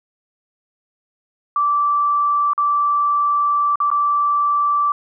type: tone with dropouts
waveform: sine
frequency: 1165 Hz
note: D6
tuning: 14 cents flat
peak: -14 dBFS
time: 1.56-4.92 s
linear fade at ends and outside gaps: 2 ms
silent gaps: 2.534-2.578 / 3.757-3.802 / 3.903-3.914 s
effects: none